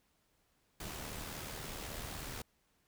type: noise with amplitude modulation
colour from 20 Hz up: pink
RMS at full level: -42 dBFS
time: 0.8-2.42 s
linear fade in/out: 5 ms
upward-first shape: sine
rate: 76.3 Hz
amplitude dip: 45%
effects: pink hiss -75 dBFS RMS until 2.87 s